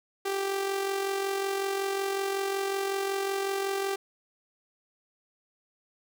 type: tone with amplitude modulation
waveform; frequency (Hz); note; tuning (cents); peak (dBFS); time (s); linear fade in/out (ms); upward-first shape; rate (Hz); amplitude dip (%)
sawtooth; 392; G4; 0; -22; 0.25-3.96; 10; sine; 45.4; 45
effects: none